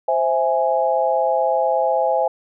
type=chord; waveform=sine; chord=C augmented; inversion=none; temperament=equal; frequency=523.3 / 659.3 / 830.6 Hz; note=C5 / E5 / G#5; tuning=0 / 0 / 0 cents; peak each=-20 dBFS; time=0.08-2.28 s; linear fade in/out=5 ms; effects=none